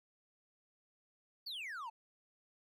triangle exponential sweep, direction down, 4701 to 850 Hz, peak -40 dBFS, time 1.46-1.9 s, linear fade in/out 10 ms, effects none

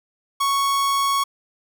45% pulse tone, 1108.7 Hz, C#6, in tune, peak -18 dBFS, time 0.4-1.24 s, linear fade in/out 10 ms, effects none

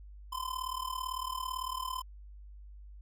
square tone with amplitude modulation, 1027 Hz, C6, 33 cents flat, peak -32 dBFS, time 0.32-2.02 s, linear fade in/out 10 ms, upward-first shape sine, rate 37.9 Hz, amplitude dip 85%, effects added 50 Hz sine -47 dBFS peak until 3.01 s

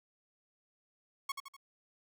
sawtooth tone with echo, 1100 Hz, C#6, 14 cents flat, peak -30 dBFS, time 1.29-1.32 s, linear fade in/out 5 ms, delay 82 ms, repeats 3, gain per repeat -6 dB, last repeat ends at 1.566 s, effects none

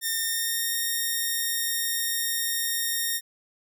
5% pulse tone with pitch glide, 1822 to 1846.4 Hz, A#6 to A#6, -40 to -17 cents, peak -15 dBFS, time 0.01-3.21 s, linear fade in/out 50 ms, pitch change +23 cents, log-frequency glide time 0.17-0.75 s, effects none

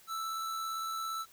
square tone with amplitude modulation, 1321 Hz, E6, 3 cents sharp, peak -34 dBFS, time 0.07-1.26 s, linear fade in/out 50 ms, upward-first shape sine, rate 77.6 Hz, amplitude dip 30%, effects white hiss -60 dBFS RMS until 1.32 s

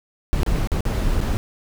brown noise with dropouts, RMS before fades -20 dBFS, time 0.33-1.37 s, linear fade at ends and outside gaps 0 ms, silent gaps 0.432-0.463 / 0.673-0.718 / 0.807-0.853 / 1.206-1.213 s, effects none

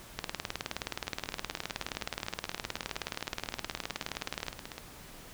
two click trains, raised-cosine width 0.2 ms, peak -22 / -15 dBFS, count 60 / 83, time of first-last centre 1.07-4.781 / 0.19-4.483 s, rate 15.9 / 19.1 Hz, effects pink hiss -50 dBFS RMS until 5.33 s

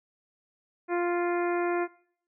harmonic tone, 349.2 Hz, F4, in tune, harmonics 1 / 2 / 3 / 4 / 5 / 6 / 7, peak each -26 / -32 / -36 / -38 / -40 / -42 / -43 dBFS, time 0.88-1.88 s, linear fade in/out 50 ms, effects noise-tail reverb RT60 0.6 s tail -20 dB re dry

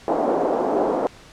white band-pass noise, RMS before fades -21 dBFS, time 0.08-1.07 s, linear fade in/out 0 ms, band 260 to 740 Hz, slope 24 dB/octave, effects pink hiss -46 dBFS RMS until 1.32 s + low-pass 7000 Hz 12 dB/octave

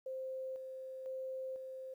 sine tone with tremolo, 523.3 Hz, C5, in tune, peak -39 dBFS, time 0.06-1.94 s, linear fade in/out 5 ms, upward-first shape square, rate 1 Hz, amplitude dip 40%, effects 12-bit

